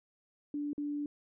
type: tone with dropouts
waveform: sine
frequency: 291.8 Hz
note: D4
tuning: 11 cents flat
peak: -33 dBFS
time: 0.54-1.06 s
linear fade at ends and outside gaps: 2 ms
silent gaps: 0.732-0.779 s
effects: none